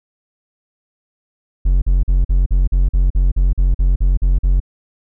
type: tone bursts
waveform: triangle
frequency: 45.18 Hz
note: F#1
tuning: 40 cents flat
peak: -8 dBFS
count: 14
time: 1.65-4.602 s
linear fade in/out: 10 ms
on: 170 ms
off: 44 ms
effects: none